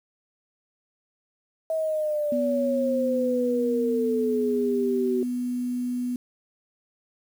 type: exponential sweep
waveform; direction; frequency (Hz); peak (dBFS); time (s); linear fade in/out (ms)
sine; down; 645 to 373.2; -23; 1.7-5.23; 2
type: tone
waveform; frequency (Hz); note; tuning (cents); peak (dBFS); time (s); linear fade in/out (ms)
sine; 246.9; B3; 0; -25; 2.32-6.16; 2
effects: 8-bit